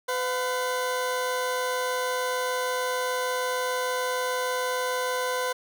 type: tone pair together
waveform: 20% pulse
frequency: 505 / 714.2 Hz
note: B4 / F5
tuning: +39 / +39 cents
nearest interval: tritone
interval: 600 cents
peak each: -21 / -32 dBFS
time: 0.08-5.53 s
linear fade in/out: 10 ms
effects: none